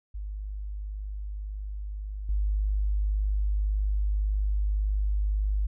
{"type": "tone with level steps", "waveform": "sine", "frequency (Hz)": 50.9, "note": "G#1", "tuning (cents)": -34, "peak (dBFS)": [-32, -23], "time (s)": [0.14, 5.67], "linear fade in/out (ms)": 10, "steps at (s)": 2.29, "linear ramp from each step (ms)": 2, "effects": []}